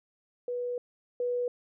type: tone pair in turn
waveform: sine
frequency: 489.3 / 489.3 Hz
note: B4 / B4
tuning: -16 / -16 cents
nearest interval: unison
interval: 0 cents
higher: neither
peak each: -30 / -27 dBFS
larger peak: second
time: 0.48-0.78 / 1.2-1.48 s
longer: first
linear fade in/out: 2 ms
effects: none